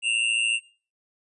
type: tone pair together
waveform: square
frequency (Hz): 2700 / 2814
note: E7 / F7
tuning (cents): +41 / +12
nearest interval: minor second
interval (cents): 71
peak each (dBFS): -25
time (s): 0.02-0.6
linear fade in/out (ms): 50
effects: noise-tail reverb RT60 0.4 s tail -20 dB re dry + resampled to 24000 Hz